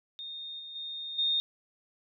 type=tone with level steps; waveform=sine; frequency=3673 Hz; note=A#7; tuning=26 cents flat; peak=-38 / -41 / -36 / -25 dBFS; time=0.19-1.4 s; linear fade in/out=0 ms; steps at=0.59 / 0.75 / 1.18 s; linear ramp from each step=10 ms; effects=none